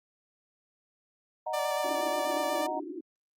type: chord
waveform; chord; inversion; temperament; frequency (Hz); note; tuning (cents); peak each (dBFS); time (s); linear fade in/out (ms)
sine; D# minor; none; equal; 622.3 / 740 / 932.3; D#5 / F#5 / A#5; 0 / 0 / 0; -35; 1.46-2.8; 10
type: tone with vibrato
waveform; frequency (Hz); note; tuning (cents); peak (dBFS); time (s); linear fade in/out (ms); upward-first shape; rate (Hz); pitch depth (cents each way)
sawtooth; 587.3; D5; 0; -27; 1.53-2.67; 10; square; 8.3; 18
type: band-pass noise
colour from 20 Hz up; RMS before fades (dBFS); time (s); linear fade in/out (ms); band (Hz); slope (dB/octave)
pink; -39; 1.84-3.01; 10; 290 to 360; 96
effects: Opus 48 kbps